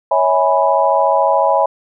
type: chord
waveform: sine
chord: C# minor seventh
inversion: none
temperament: equal with one note detuned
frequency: 554.4 / 648.3 / 830.6 / 987.8 Hz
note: C#5 / E5 / G#5 / B5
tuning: 0 / -29 / 0 / 0 cents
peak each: -16 dBFS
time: 0.11-1.66 s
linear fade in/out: 5 ms
effects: none